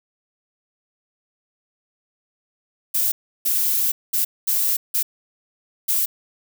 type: noise bursts at uneven times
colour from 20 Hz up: violet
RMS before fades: -20 dBFS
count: 6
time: 2.94-3.12 / 3.45-3.92 / 4.13-4.25 / 4.47-4.77 / 4.94-5.03 / 5.88-6.06 s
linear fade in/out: 10 ms
effects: none